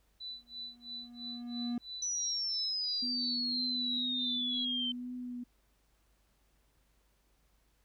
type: tone with tremolo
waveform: sine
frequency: 3983 Hz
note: B7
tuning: 14 cents sharp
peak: -39 dBFS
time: 0.2-4.65 s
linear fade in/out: 10 ms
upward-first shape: sine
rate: 3 Hz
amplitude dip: 100%
type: tone with exponential growth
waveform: triangle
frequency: 240.5 Hz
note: B3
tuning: 46 cents flat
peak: -29 dBFS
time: 0.3-1.78 s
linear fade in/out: 2 ms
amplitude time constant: 320 ms
type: exponential sweep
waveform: sine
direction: down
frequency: 5980 to 3084 Hz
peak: -32 dBFS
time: 2.02-4.92 s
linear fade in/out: 5 ms
type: tone with vibrato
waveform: sine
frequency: 246.9 Hz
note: B3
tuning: in tune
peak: -38 dBFS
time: 3.02-5.44 s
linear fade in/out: 10 ms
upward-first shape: triangle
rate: 2 Hz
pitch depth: 22 cents each way
effects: added 50 Hz sine -70 dBFS peak until 7.84 s + pink hiss -74 dBFS RMS until 7.84 s